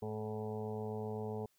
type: harmonic tone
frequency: 107.8 Hz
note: A2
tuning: 35 cents flat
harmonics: 1 / 2 / 4 / 5 / 6 / 7 / 8 / 9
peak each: -43 / -44 / -41 / -51 / -53 / -50 / -52 / -57 dBFS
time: 0.02-1.46 s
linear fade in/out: 5 ms
effects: white hiss -75 dBFS RMS until 1.58 s